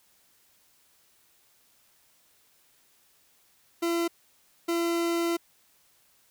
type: tone pair in turn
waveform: 40% pulse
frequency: 338.8 / 338.8 Hz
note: E4 / E4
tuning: +48 / +48 cents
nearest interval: unison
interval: 0 cents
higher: neither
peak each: -24 dBFS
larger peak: neither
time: 3.82-4.08 / 4.68-5.37 s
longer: second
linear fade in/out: 10 ms
effects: white hiss -64 dBFS RMS until 6.3 s